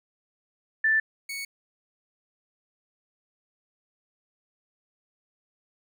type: tone pair in turn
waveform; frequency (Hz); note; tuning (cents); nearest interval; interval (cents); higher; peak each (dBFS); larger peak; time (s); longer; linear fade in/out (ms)
sine / sawtooth; 1765 / 2222; A6 / C#7; +5 / +4; major third; 399; second; -19 / -29; first; 0.84-1 / 1.29-1.45; neither; 5
effects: none